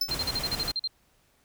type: tone with exponential decay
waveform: square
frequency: 5274 Hz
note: E8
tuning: in tune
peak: -21 dBFS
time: 0.01-0.15 s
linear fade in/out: 5 ms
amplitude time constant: 29 ms
type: noise with tremolo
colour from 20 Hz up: pink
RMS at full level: -33 dBFS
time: 0.08-0.72 s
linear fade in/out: 10 ms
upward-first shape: triangle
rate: 16 Hz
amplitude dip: 40%
type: tone bursts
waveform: sine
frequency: 4171 Hz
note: C8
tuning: 6 cents flat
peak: -26 dBFS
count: 10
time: 0.11-0.875 s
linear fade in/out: 2 ms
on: 36 ms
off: 45 ms
effects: pink hiss -66 dBFS RMS until 1.44 s